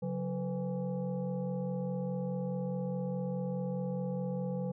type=tone with frequency modulation; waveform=sine; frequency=182.9 Hz; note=F#3; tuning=20 cents flat; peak=-32 dBFS; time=0.02-4.72 s; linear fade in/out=10 ms; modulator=321 Hz; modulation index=1.1; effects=none